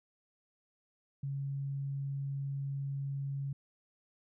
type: tone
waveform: sine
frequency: 138.59 Hz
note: C#3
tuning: in tune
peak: -34 dBFS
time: 1.23-3.53 s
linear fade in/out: 5 ms
effects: none